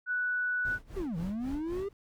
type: tone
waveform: sine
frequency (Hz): 1480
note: F#6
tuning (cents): 0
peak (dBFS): -28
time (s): 0.06-0.79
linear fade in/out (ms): 50
type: noise with tremolo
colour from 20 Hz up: brown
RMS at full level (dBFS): -40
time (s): 0.65-1.93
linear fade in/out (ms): 2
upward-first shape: sine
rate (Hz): 3.8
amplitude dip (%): 90
type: linear two-way sweep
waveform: triangle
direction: down then up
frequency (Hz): 407.6 to 156 to 407.6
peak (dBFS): -30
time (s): 0.96-1.89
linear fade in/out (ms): 10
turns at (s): 1.17
effects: none